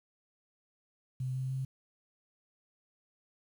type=tone with pitch steps; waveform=sine; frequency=128.9 / 130.62 / 132.37 Hz; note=C3 / C3 / C3; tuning=-26 / -3 / +20 cents; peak=-32 dBFS; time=1.2-1.65 s; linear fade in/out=5 ms; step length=150 ms; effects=10-bit